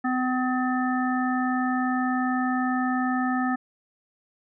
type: harmonic tone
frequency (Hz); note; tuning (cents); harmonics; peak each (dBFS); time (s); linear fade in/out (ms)
254.1; B3; +49; 1 / 3 / 5 / 7; -24 / -29 / -31 / -32; 0.04-3.56; 10
effects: none